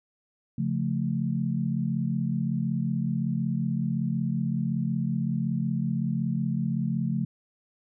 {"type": "chord", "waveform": "sine", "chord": "Db augmented", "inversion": "none", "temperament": "equal", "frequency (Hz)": [138.59, 174.61, 220], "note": ["Db3", "F3", "A3"], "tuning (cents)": [0, 0, 0], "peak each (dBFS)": -29, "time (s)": [0.58, 7.25], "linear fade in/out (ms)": 5, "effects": []}